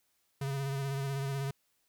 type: tone with vibrato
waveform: square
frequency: 137.5 Hz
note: C#3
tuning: 14 cents flat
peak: -33 dBFS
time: 0.41-1.51 s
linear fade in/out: 5 ms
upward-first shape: sine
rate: 16 Hz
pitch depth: 31 cents each way
effects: white hiss -75 dBFS RMS until 1.88 s